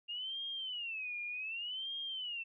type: tone with vibrato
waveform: sine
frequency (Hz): 2794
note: F7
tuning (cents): 0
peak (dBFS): -38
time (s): 0.08-2.44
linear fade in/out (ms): 20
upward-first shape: sine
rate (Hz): 0.66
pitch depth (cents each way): 250
effects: none